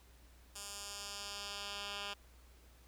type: tone with band-pass filter sweep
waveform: 10% pulse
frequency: 202.2 Hz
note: G#3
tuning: 46 cents flat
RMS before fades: -45 dBFS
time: 0.55-2.14 s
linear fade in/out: 10 ms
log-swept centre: 8000 to 3000 Hz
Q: 1.2
effects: added 60 Hz sine -60 dBFS peak until 2.87 s + pink hiss -66 dBFS RMS until 2.87 s